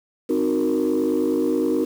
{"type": "chord", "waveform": "sine", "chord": "C half-diminished seventh", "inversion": "none", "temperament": "equal", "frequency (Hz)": [261.6, 311.1, 370, 466.2], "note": ["C4", "Eb4", "Gb4", "Bb4"], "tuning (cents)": [0, 0, 0, 0], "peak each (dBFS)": [-23, -21, -23, -23], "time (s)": [0.29, 1.85], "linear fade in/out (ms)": 10, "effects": ["tanh soft clip ceiling -13 dBFS", "7-bit"]}